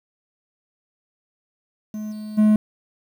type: tone with level steps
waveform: triangle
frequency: 213.4 Hz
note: G#3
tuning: 47 cents sharp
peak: -25 / -28 / -10 dBFS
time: 1.94-2.56 s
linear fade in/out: 2 ms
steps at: 2.11 / 2.37 s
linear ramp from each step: 20 ms
effects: 8-bit